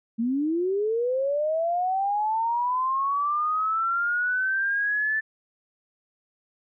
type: linear sweep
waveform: sine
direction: up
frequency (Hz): 220.7 to 1763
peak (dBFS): -22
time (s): 0.18-5.21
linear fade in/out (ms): 20
effects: none